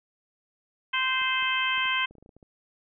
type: harmonic tone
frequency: 520 Hz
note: C5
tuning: 11 cents flat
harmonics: 2 / 3 / 4 / 5 / 6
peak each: -30 / -30 / -30 / -30 / -30 dBFS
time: 0.93-2.06 s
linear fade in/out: 10 ms
type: clicks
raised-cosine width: 2 ms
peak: -39 dBFS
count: 12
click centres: 1.216 / 1.426 / 1.779 / 1.856 / 2.11 / 2.153 / 2.183 / 2.226 / 2.261 / 2.292 / 2.366 / 2.428 s
effects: none